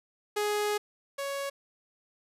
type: tone pair in turn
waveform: sawtooth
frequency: 417 / 556.6 Hz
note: G#4 / C#5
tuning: +7 / +7 cents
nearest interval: perfect fourth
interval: 500 cents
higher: second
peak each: -23 / -28 dBFS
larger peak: first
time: 0.36-0.78 / 1.18-1.5 s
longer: first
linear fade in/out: 10 ms
effects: resampled to 32000 Hz + 9-bit